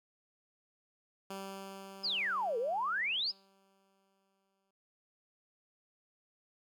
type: tone with exponential decay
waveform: 10% pulse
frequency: 194.4 Hz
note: G3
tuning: 14 cents flat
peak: -32 dBFS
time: 1.3-4.71 s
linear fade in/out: 5 ms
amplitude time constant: 740 ms
type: exponential two-way sweep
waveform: sine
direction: down then up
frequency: 5274 to 440 to 5274 Hz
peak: -31 dBFS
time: 2.03-3.32 s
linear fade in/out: 20 ms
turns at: 2.58 s
effects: noise-tail reverb RT60 0.5 s tail -26 dB re dry